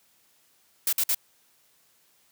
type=noise bursts; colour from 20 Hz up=blue; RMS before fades=-24 dBFS; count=3; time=0.87-1.147 s; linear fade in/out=2 ms; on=57 ms; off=53 ms; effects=white hiss -64 dBFS RMS until 2.31 s + high-pass 80 Hz 12 dB/octave